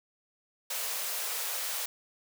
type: high-pass noise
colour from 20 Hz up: white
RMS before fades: -34 dBFS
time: 0.7-1.86 s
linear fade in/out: 5 ms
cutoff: 430 Hz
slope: 96 dB/octave
effects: none